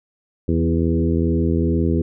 harmonic tone with a mistuned harmonic, 82.41 Hz, E2, in tune, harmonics 1 / 2 / 3 / 4 / 5 / 6, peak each -20 / -22 / -22 / -23 / -26 / -31 dBFS, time 0.48-2.02 s, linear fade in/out 5 ms, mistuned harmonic 4, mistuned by +15 cents, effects none

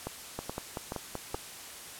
two click trains, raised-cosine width 1 ms, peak -20 / -20 dBFS, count 4 / 6, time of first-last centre 0.07-1.347 / 0.39-1.344 s, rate 2.35 / 5.24 Hz, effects white hiss -45 dBFS RMS until 1.99 s + low-pass 12000 Hz 12 dB/octave

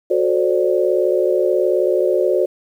sine chord, D dominant seventh, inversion first, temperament just, 367.1 / 440.5 / 528.6 / 587.3 Hz, F#4 / A4 / C5 / D5, -14 / +2 / +18 / 0 cents, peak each -17 / -22 / -19 / -20 dBFS, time 0.1-2.46 s, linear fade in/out 10 ms, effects 8-bit

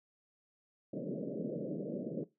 pink band-pass noise, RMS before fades -39 dBFS, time 0.93-2.24 s, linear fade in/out 5 ms, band 140 to 600 Hz, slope 96 dB/octave, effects noise-tail reverb RT60 0.2 s tail -17 dB re dry

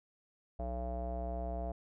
square tone with low-pass filter, 61.74 Hz, B1, in tune, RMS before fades -38 dBFS, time 0.59-1.72 s, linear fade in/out 5 ms, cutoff 670 Hz, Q 8.1, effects none

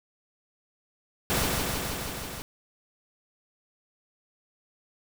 pink noise with echo, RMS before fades -26 dBFS, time 1.3-1.46 s, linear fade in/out 0 ms, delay 160 ms, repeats 6, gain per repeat -2 dB, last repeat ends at 2.42 s, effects none

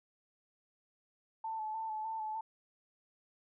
sine tone with vibrato, 877 Hz, A5, 6 cents flat, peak -36 dBFS, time 1.44-2.41 s, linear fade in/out 5 ms, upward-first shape square, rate 3.3 Hz, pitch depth 25 cents each way, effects none

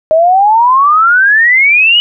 sine exponential sweep, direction up, 620 to 2965 Hz, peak -4 dBFS, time 0.11-2 s, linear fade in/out 0 ms, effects none

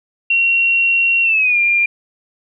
sine tone with pitch glide, 2739 to 2398 Hz, F7 to D7, -34 to +36 cents, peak -11 dBFS, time 0.3-1.86 s, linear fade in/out 5 ms, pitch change -230 cents, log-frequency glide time 1.23-1.58 s, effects none

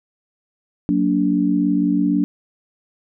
sine chord, Gb augmented, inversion none, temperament just, 185 / 231.2 / 289.1 Hz, Gb3 / Bb3 / D4, 0 / -14 / -27 cents, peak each -20 / -22 / -17 dBFS, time 0.89-2.24 s, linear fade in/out 0 ms, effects none

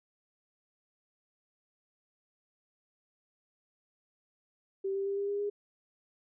sine tone with pitch steps, 388.8 / 392.9 / 397 / 401.1 / 405.3 / 409.5 Hz, G4 / G4 / G4 / G4 / G#4 / G#4, -14 / +4 / +22 / +40 / -42 / -24 cents, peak -30 dBFS, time 4.84-5.5 s, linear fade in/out 10 ms, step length 110 ms, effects none

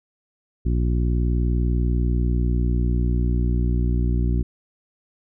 harmonic tone, 60.1 Hz, B1, 46 cents flat, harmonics 1 / 2 / 3 / 4 / 5 / 6, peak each -19 / -25 / -29 / -31 / -33 / -35 dBFS, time 0.65-4.43 s, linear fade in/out 10 ms, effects none

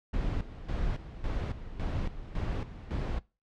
brown noise with tremolo, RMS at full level -31 dBFS, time 0.13-3.2 s, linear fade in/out 10 ms, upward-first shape square, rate 1.8 Hz, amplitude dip 75%, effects noise-tail reverb RT60 0.3 s tail -23 dB re dry + low-pass 4000 Hz 12 dB/octave

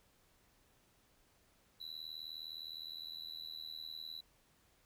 triangle tone with amplitude modulation, 3964 Hz, B7, 6 cents sharp, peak -39 dBFS, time 1.8-4.21 s, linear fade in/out 10 ms, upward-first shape sine, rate 79.6 Hz, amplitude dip 100%, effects pink hiss -71 dBFS RMS until 4.85 s

